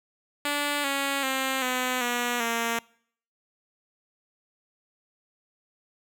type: tone with pitch steps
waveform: 5% pulse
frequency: 290 / 277.2 / 265 / 253.3 / 242.2 / 231.5 Hz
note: D4 / C#4 / C4 / B3 / B3 / A#3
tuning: -22 / 0 / +22 / +44 / -34 / -12 cents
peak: -14 dBFS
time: 0.45-2.79 s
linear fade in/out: 2 ms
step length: 390 ms
effects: noise-tail reverb RT60 0.6 s tail -25 dB re dry